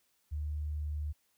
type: tone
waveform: sine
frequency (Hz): 74.9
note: D2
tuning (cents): +35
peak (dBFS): -33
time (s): 0.31-1.13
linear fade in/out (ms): 20
effects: white hiss -74 dBFS RMS until 1.37 s